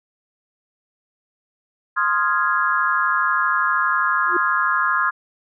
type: chord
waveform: sine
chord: F minor seventh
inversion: second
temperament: equal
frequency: 1046.5 / 1244.5 / 1396.9 / 1661.2 Hz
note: C6 / Eb6 / F6 / Ab6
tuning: 0 / 0 / 0 / 0 cents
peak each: -22 dBFS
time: 1.96-5.11 s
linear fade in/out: 20 ms
type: tone with exponential growth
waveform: sine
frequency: 351.7 Hz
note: F4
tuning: 12 cents sharp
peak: -18 dBFS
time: 4.25-4.37 s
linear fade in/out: 5 ms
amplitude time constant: 26 ms
effects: none